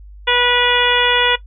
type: harmonic tone with a mistuned harmonic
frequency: 488.2 Hz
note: B4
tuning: 20 cents flat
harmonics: 1 / 2 / 3 / 4 / 5 / 6 / 7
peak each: -20 / -20 / -20 / -20 / -20 / -20 / -20 dBFS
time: 0.27-1.36 s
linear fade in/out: 10 ms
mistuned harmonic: 6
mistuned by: -19 cents
effects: noise-tail reverb RT60 0.1 s tail -17 dB re dry + added 50 Hz sine -35 dBFS peak until 1.46 s